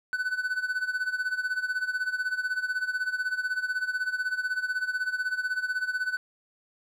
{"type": "tone with tremolo", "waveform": "triangle", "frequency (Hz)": 1500, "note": "F#6", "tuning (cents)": 23, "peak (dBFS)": -22, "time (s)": [0.13, 6.17], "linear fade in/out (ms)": 0, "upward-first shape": "sine", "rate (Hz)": 16, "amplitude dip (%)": 80, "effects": []}